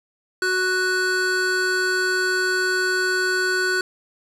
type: tone pair together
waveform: square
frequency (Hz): 370 / 1482.1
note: F#4 / F#6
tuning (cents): 0 / +2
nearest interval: 2 octaves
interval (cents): 2402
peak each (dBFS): -25 / -21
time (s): 0.42-3.81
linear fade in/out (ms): 2
effects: low-pass 9000 Hz 12 dB/octave + 9-bit